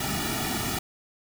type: noise with comb filter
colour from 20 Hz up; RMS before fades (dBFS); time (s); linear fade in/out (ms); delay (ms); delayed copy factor
pink; -29; 0-0.79; 5; 1.9; -0.95
effects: none